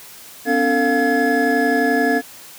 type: tone cluster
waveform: triangle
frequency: 253.9 / 285.3 / 448.1 / 702 / 1696 Hz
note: B3 / C#4 / A4 / F5 / G#6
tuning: +48 / +50 / +32 / +9 / +36 cents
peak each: -19 dBFS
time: 0.45-2.22 s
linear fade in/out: 50 ms
effects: white hiss -40 dBFS RMS until 2.58 s + high-pass 80 Hz 12 dB/octave